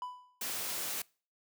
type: tone with exponential decay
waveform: triangle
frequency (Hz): 995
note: B5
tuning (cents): +13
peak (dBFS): -33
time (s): 0.02-0.41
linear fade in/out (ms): 1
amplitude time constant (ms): 83
type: noise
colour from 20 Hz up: white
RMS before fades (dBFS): -37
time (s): 0.41-1.02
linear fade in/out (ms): 5
effects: noise-tail reverb RT60 0.4 s tail -25 dB re dry + high-pass 150 Hz 12 dB/octave